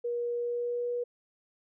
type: tone with pitch glide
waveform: sine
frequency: 477.9 to 484 Hz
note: A#4 to B4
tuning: +43 to -35 cents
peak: -29 dBFS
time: 0.04-1.04 s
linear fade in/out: 10 ms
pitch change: +22 cents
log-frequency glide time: 0.35-0.91 s
effects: none